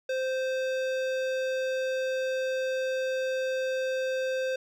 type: tone with hard clipping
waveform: sine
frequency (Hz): 521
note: C5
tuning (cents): -7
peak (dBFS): -29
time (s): 0.09-4.56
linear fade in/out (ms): 5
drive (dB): 16
effects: none